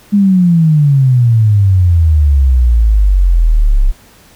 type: exponential sweep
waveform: sine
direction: down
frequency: 207.7 to 32.41 Hz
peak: -5 dBFS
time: 0.12-3.92 s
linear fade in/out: 20 ms
effects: pink hiss -43 dBFS RMS until 4.35 s